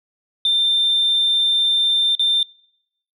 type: tone with dropouts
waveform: sine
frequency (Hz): 3584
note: A7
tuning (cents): +31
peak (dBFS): -13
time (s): 0.45-2.43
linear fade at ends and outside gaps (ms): 2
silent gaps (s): 2.152-2.194
effects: noise-tail reverb RT60 0.8 s tail -25 dB re dry + tanh soft clip ceiling -10 dBFS